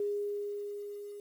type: tone with level ramp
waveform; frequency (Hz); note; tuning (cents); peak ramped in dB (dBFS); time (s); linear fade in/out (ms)
sine; 409.8; G#4; -23; -29 to -42; 0-1.2; 2
effects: 10-bit